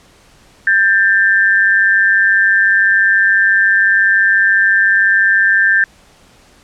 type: tone pair together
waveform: sine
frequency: 1585 / 1779.1 Hz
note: G6 / A6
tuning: +19 / +19 cents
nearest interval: major second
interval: 200 cents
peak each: -11 dBFS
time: 0.67-5.84 s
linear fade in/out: 2 ms
effects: pink hiss -47 dBFS RMS until 6.63 s + low-pass 9000 Hz 12 dB/octave